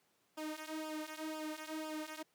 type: tone with flanger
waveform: sawtooth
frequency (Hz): 311.1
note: D#4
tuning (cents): 0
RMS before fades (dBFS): -43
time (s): 0.37-2.23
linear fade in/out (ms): 10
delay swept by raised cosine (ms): 0.48 to 3.48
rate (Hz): 2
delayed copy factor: -0.85
effects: pink hiss -75 dBFS RMS until 2.34 s + high-pass 200 Hz 12 dB/octave